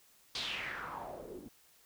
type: noise with low-pass filter sweep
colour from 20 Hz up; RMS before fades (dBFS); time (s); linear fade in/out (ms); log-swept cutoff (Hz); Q
white; -42; 0.35-1.49; 2; 4400 to 270; 4.3
effects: white hiss -65 dBFS RMS until 1.85 s